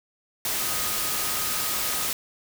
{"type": "tone in noise", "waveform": "sine", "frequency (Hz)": 1251, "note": "D#6", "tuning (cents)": 9, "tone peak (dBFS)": -38, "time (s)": [0.6, 2.07], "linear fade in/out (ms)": 2, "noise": "white", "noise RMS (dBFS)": -27, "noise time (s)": [0.45, 2.13], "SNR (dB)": -14, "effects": []}